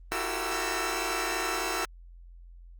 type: tone cluster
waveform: 10% pulse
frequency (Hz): 331.5 / 363.6 / 386.9 / 454.9 / 1323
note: E4 / F#4 / G4 / A#4 / E6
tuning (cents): +10 / -30 / -23 / -42 / +6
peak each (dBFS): -27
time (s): 0.12-1.85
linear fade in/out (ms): 0
effects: added 43 Hz sine -46 dBFS peak until 2.79 s + Opus 32 kbps